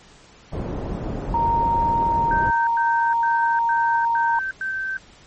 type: low-pass noise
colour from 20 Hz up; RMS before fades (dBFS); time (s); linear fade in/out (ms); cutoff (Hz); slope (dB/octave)
pink; -27; 0.52-2.51; 10; 650; 12
type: tone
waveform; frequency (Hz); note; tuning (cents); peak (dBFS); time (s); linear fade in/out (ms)
sine; 928; A#5; -8; -17; 1.34-4.39; 2
type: tone bursts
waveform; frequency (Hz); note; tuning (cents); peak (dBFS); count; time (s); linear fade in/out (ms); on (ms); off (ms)
sine; 1552; G6; -18; -23; 6; 2.31-4.97; 2; 360; 100
effects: pink hiss -49 dBFS RMS until 5.26 s + MP3 32 kbps